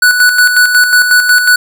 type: tone with tremolo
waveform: square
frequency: 1480 Hz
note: F#6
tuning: in tune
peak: -4 dBFS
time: 0.02-1.56 s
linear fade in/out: 5 ms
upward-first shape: square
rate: 5.5 Hz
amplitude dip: 50%
effects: none